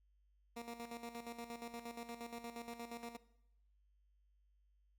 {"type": "tone with tremolo", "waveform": "15% pulse", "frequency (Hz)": 234.8, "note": "A#3", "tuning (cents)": 13, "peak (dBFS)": -38, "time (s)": [0.56, 3.17], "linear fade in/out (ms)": 10, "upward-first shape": "square", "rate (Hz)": 8.5, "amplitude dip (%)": 65, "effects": ["noise-tail reverb RT60 0.8 s tail -18 dB re dry", "added 50 Hz sine -70 dBFS peak until 4.98 s"]}